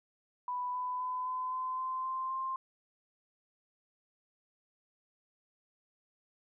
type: tone with pitch steps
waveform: sine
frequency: 991 / 999.6 / 1008.3 / 1017.1 / 1025.9 / 1034.9 / 1043.9 / 1053 Hz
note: B5 / B5 / B5 / C6 / C6 / C6 / C6 / C6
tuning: +6 / +21 / +36 / -49 / -34 / -19 / -4 / +11 cents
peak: -33 dBFS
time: 0.48-2.56 s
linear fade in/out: 2 ms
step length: 260 ms
effects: none